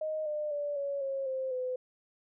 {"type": "tone with pitch steps", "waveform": "sine", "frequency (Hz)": [622.3, 601.4, 581.3, 561.8, 543, 524.8, 507.2], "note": ["D#5", "D5", "D5", "C#5", "C#5", "C5", "B4"], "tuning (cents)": [0, 41, -18, 23, -36, 5, 46], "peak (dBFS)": -31, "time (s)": [0.01, 1.76], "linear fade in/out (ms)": 5, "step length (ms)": 250, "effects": []}